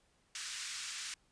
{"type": "band-pass noise", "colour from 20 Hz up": "white", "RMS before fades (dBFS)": -43, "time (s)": [0.35, 1.14], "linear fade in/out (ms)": 2, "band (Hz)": [1400, 7900], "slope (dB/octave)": 24, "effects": ["pink hiss -72 dBFS RMS until 1.31 s", "resampled to 22050 Hz"]}